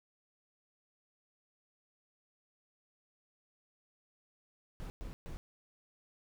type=noise bursts at uneven times; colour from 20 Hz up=brown; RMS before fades=-43 dBFS; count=3; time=4.8-4.9 / 5.01-5.13 / 5.26-5.37 s; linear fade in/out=0 ms; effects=none